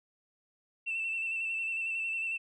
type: tone with vibrato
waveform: sine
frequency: 2675 Hz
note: E7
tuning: 25 cents sharp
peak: -30 dBFS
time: 0.86-2.38 s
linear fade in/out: 20 ms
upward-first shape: square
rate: 11 Hz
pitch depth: 24 cents each way
effects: tanh soft clip ceiling -27 dBFS